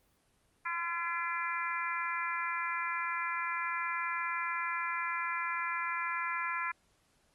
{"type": "harmonic tone", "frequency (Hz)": 340.4, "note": "F4", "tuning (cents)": -44, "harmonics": [3, 4, 5, 6, 7], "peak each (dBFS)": [-37, -38, -39, -40, -40], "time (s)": [0.65, 6.72], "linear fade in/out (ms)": 10, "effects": ["pink hiss -71 dBFS RMS until 7.34 s", "Opus 32 kbps"]}